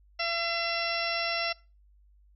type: harmonic tone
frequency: 677 Hz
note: E5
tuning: 46 cents sharp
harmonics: 1 / 2 / 3 / 4 / 5 / 6 / 7 / 8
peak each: -34 / -36 / -35 / -34 / -41 / -40 / -42 / -35 dBFS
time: 0.19-1.53 s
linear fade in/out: 10 ms
effects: noise-tail reverb RT60 0.3 s tail -22 dB re dry + added 50 Hz sine -57 dBFS peak until 2.35 s